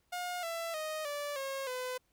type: tone with pitch steps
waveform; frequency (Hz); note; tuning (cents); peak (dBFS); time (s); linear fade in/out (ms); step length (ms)
sawtooth; 715 / 667.1 / 622.4 / 580.8 / 541.9 / 505.6; F5 / E5 / D#5 / D5 / C#5 / B4; +41 / +20 / 0 / -19 / -39 / +41; -32; 0.12-1.98; 10; 310
effects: pink hiss -75 dBFS RMS until 2.12 s